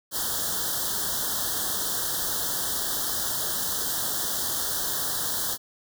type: band-stop noise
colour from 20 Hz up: white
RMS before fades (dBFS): -28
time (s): 0.11-5.58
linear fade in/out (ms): 50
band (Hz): 1800 to 3100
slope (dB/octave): 96
effects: none